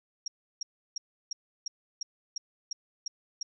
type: tone bursts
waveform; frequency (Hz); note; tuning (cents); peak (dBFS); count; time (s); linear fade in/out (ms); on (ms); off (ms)
sine; 5600; F8; +4; -31; 10; 0.26-3.43; 5; 20; 330
effects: none